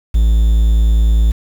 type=tone with quantisation; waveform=triangle; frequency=55 Hz; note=A1; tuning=in tune; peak=-6 dBFS; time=0.14-1.32 s; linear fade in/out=10 ms; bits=6; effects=none